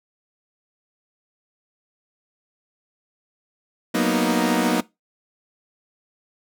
sawtooth chord, B major seventh, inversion second, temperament equal, 185 / 233.1 / 246.9 / 311.1 Hz, F#3 / A#3 / B3 / D#4, 0 / 0 / 0 / 0 cents, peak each -21 / -19 / -20 / -20 dBFS, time 3.94-4.81 s, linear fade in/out 10 ms, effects noise-tail reverb RT60 0.2 s tail -20 dB re dry

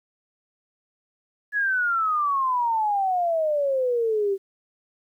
sine exponential sweep, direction down, 1706 to 383.3 Hz, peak -20 dBFS, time 1.52-4.38 s, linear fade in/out 50 ms, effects 10-bit

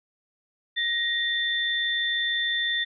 sine tone pair together, 1879 / 3547 Hz, A#6 / A7, +13 / +13 cents, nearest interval major seventh, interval 1100 cents, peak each -26 dBFS, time 0.76-2.85 s, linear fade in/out 20 ms, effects none

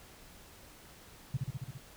sine tone with echo, 130.81 Hz, C3, in tune, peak -28 dBFS, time 1.34-1.37 s, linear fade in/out 5 ms, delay 68 ms, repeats 6, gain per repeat -2 dB, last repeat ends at 1.778 s, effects pink hiss -55 dBFS RMS until 1.96 s

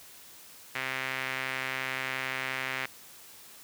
sawtooth tone with band-pass filter, 131.4 Hz, C3, 8 cents sharp, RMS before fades -34 dBFS, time 0.75-2.86 s, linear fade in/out 5 ms, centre 2100 Hz, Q 2.4, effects white hiss -51 dBFS RMS until 3.63 s + high-pass 60 Hz 12 dB/octave

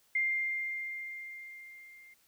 sine tone with level ramp, 2105 Hz, C7, 10 cents sharp, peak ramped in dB -26 to -53 dBFS, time 0.15-2.14 s, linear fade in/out 5 ms, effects white hiss -68 dBFS RMS until 2.27 s

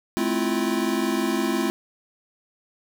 square chord, F major seventh, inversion first, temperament equal with one note detuned, 215.8 / 261.6 / 329.6 / 349.2 Hz, A3 / C4 / E4 / F4, -33 / 0 / 0 / 0 cents, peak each -28 dBFS, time 0.17-1.7 s, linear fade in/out 0 ms, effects none

